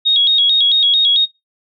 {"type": "tone with vibrato", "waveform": "sine", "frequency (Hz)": 3523, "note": "A7", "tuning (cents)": 1, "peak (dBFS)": -9, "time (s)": [0.05, 1.26], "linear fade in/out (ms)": 20, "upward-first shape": "square", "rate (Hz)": 4.5, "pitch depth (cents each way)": 99, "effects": ["noise-tail reverb RT60 0.2 s tail -22 dB re dry"]}